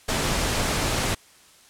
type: noise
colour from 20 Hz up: pink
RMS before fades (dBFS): -24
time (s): 0.08-1.15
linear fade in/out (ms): 10
effects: white hiss -53 dBFS RMS until 1.69 s + low-pass 10000 Hz 12 dB/octave